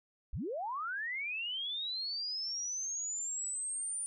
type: linear sweep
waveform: sine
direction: up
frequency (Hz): 30.87 to 9340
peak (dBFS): -35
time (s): 0.33-4.06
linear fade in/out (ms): 0
effects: none